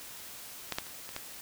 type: clicks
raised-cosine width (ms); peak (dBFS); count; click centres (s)
0.2; -14 / -13 / -29 / -25 / -18; 5; 0.723 / 0.785 / 0.867 / 1.091 / 1.164
effects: white hiss -46 dBFS RMS until 1.41 s